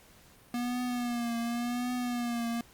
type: tone with vibrato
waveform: square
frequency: 240.4 Hz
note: B3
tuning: 46 cents flat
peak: -31 dBFS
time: 0.54-2.61 s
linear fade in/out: 2 ms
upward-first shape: triangle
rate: 0.9 Hz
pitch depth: 61 cents each way
effects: pink hiss -58 dBFS RMS until 2.73 s + Opus 48 kbps